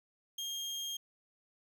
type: tone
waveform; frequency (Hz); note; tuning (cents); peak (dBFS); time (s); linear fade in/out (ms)
30% pulse; 3223; G7; +47; -34; 0.38-0.97; 5
effects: none